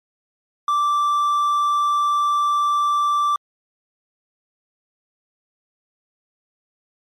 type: tone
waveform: triangle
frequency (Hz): 1171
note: D6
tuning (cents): -5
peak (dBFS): -14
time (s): 0.68-3.36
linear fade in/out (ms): 2
effects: MP3 64 kbps